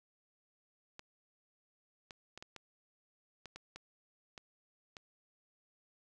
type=clicks; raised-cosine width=0.2 ms; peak=-30 dBFS; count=10; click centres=0.994 / 2.108 / 2.376 / 2.425 / 2.563 / 3.457 / 3.56 / 3.76 / 4.378 / 4.968 s; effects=none